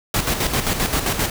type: noise with tremolo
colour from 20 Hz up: pink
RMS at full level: -19 dBFS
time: 0.14-1.3 s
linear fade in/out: 2 ms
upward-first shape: square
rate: 7.6 Hz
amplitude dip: 55%
effects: none